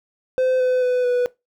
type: tone with pitch steps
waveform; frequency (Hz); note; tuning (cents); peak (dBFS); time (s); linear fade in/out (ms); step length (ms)
triangle; 514 / 506.6 / 499.4 / 492.2; C5 / B4 / B4 / B4; -31 / +44 / +19 / -6; -14; 0.38-1.26; 0; 220
effects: noise-tail reverb RT60 0.2 s tail -20 dB re dry